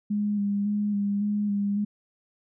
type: tone with vibrato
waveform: sine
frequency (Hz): 204.6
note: G#3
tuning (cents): -26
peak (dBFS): -23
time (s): 0.1-1.85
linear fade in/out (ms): 10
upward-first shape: square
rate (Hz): 1.8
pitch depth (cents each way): 22
effects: none